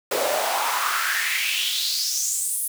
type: noise with high-pass filter sweep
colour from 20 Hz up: pink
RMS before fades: -24 dBFS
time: 0.11-2.68 s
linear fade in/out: 5 ms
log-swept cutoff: 470 to 11000 Hz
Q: 4.5
effects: none